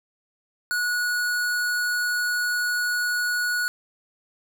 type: tone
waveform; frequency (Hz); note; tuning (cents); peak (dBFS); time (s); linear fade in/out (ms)
square; 1461; F#6; -22; -23; 0.71-3.68; 0
effects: none